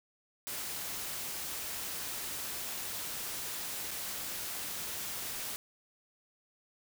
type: noise with dropouts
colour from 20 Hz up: white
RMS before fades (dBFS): -39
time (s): 0.47-5.56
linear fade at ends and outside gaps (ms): 0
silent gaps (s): 3.908-3.913
effects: none

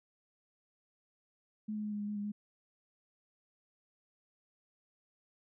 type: tone with pitch steps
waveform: sine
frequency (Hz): 213.6 / 211.6 / 210.3 / 207.3 / 205.9 / 209 / 204.3 / 207.9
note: G#3 / G#3 / G#3 / G#3 / G#3 / G#3 / G#3 / G#3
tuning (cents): +49 / +33 / +22 / -3 / -15 / +11 / -28 / +2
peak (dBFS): -35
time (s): 1.68-2.32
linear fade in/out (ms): 10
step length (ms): 80
effects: none

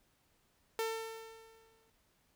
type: tone with exponential decay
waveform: sawtooth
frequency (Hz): 448.7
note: A4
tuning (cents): +34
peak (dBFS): -28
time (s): 0.79-1.9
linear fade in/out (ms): 1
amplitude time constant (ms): 240
effects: pink hiss -73 dBFS RMS until 2.35 s

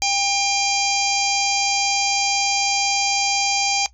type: harmonic tone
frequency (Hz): 798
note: G5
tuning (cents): +31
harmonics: 1 / 3 / 4 / 5 / 6 / 7 / 8 / 9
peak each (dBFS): -23 / -24 / -28 / -34 / -24 / -29 / -23 / -30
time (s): 0.02-3.86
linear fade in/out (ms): 0
effects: noise-tail reverb RT60 0.1 s tail -17 dB re dry + added 60 Hz sine -49 dBFS peak until 3.93 s

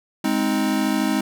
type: chord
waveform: square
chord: Ab major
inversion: none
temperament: equal with one note detuned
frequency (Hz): 207.7 / 261.6 / 314.2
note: Ab3 / C4 / Eb4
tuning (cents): 0 / 0 / +17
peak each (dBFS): -24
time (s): 0.24-1.21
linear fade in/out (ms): 5
effects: none

